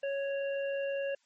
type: harmonic tone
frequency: 554.4 Hz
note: C#5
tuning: in tune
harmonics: 1 / 3 / 5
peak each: -31 / -43 / -44 dBFS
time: 0.03-1.15 s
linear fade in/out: 5 ms
effects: white hiss -72 dBFS RMS until 1.25 s + MP3 32 kbps